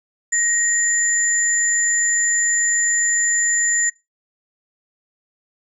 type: tone pair together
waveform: sine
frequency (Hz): 1879 / 7094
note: A#6 / A8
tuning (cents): +13 / +13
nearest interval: octave + major seventh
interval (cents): 2300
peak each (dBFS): -21 / -17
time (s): 0.32-3.9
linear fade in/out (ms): 10
effects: noise-tail reverb RT60 0.2 s tail -19 dB re dry